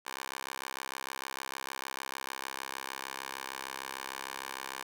10% pulse tone with high-pass filter, 66.6 Hz, C2, 31 cents sharp, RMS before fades -41 dBFS, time 0.05-4.84 s, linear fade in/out 20 ms, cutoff 1000 Hz, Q 1, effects 10-bit

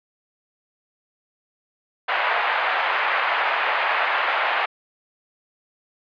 pink band-pass noise, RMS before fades -22 dBFS, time 2.08-4.66 s, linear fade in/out 10 ms, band 700 to 2600 Hz, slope 24 dB/octave, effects resampled to 11025 Hz

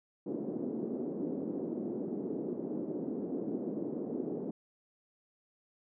white band-pass noise, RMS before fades -37 dBFS, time 0.26-4.51 s, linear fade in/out 5 ms, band 210 to 380 Hz, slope 24 dB/octave, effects none

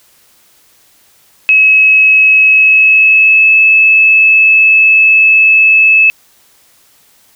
sine tone with pitch glide, 2570 to 2604 Hz, E7 to E7, -45 to -22 cents, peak -3 dBFS, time 1.49-6.1 s, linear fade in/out 0 ms, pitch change +23 cents, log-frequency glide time 2.47-3.57 s, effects white hiss -48 dBFS RMS until 7.35 s

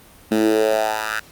10% pulse tone with high-pass filter sweep, 108.8 Hz, A2, 19 cents flat, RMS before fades -19 dBFS, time 0.31-1.2 s, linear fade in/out 10 ms, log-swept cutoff 240 to 1500 Hz, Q 3.9, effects pink hiss -47 dBFS RMS until 1.31 s + Opus 32 kbps

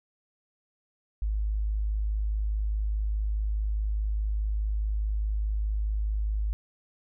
sine tone, 52.4 Hz, G#1, 16 cents sharp, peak -25 dBFS, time 1.22-6.53 s, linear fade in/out 0 ms, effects none

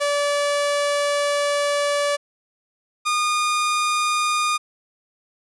sawtooth tone pair in turn, 577 / 1220.2 Hz, D5 / D#6, -31 / -34 cents, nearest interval octave + minor second, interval 1297 cents, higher second, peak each -15 dBFS, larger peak neither, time 0-2.17 / 3.05-4.58 s, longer first, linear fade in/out 20 ms, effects resampled to 24000 Hz

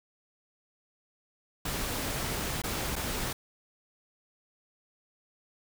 pink noise with dropouts, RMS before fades -33 dBFS, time 1.65-3.33 s, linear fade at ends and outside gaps 5 ms, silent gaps 2.619-2.637 / 2.957-2.962 s, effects none

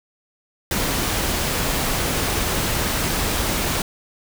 pink noise, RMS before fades -22 dBFS, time 0.71-3.82 s, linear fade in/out 2 ms, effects none

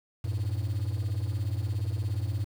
triangle beating tone pair, 93.8 / 110.8 Hz, F#2 / A2, +24 / +13 cents, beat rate 17 Hz, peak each -27 dBFS, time 0.24-2.45 s, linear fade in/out 10 ms, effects tanh soft clip ceiling -23 dBFS + 8-bit

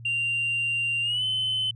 sine tone with pitch glide, 2776 to 3045 Hz, F7 to F#7, -11 to +49 cents, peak -22 dBFS, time 0.05-1.71 s, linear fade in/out 5 ms, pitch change +160 cents, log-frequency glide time 1.02-1.24 s, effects tanh soft clip ceiling -21 dBFS + added 116 Hz sine -40 dBFS peak until 1.75 s

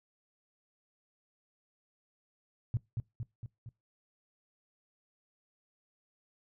sine tone with echo, 116.54 Hz, A#2, in tune, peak -27 dBFS, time 2.74-2.77 s, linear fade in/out 0 ms, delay 230 ms, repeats 4, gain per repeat -4 dB, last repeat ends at 3.69 s, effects noise-tail reverb RT60 0.2 s tail -21 dB re dry

